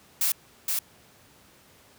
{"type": "noise with echo", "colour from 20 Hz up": "blue", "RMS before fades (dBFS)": -24, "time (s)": [0.21, 0.32], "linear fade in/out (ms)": 2, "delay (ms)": 470, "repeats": 1, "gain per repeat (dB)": -3, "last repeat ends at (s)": 0.79, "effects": ["pink hiss -56 dBFS RMS until 1.98 s", "high-pass 80 Hz 12 dB/octave"]}